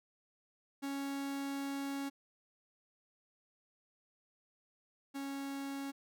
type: tone pair in turn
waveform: 45% pulse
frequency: 277.2 / 276.1 Hz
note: C#4 / C#4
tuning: 0 / -7 cents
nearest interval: unison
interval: 7 cents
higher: first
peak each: -37 / -39 dBFS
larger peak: first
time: 0.82-2.1 / 5.14-5.92 s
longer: first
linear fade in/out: 20 ms
effects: none